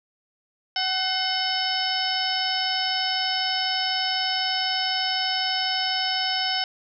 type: harmonic tone with a mistuned harmonic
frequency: 752 Hz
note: F#5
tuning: 28 cents sharp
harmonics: 1 / 2 / 3 / 4 / 5 / 6 / 7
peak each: -29 / -32 / -34 / -28 / -34 / -34 / -27 dBFS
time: 0.76-6.64 s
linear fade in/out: 2 ms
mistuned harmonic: 3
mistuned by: -91 cents
effects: none